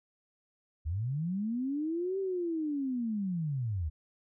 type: linear two-way sweep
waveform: sine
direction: up then down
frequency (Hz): 71.1 to 392 to 71.1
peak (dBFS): -30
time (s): 0.85-3.9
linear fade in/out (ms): 20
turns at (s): 2.19
effects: none